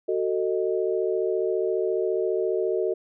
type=chord; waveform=sine; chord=D# diminished; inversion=first; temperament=just; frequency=373.4 / 448 / 622.3 Hz; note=F#4 / A4 / D#5; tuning=+16 / +31 / 0 cents; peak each=-25 / -26 / -30 dBFS; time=0.08-2.94 s; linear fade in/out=10 ms; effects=none